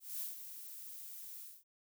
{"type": "noise with ADSR envelope", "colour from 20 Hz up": "violet", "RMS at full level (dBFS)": -40, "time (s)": [0, 1.64], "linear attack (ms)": 200, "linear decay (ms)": 150, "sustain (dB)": -9, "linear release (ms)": 220, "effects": []}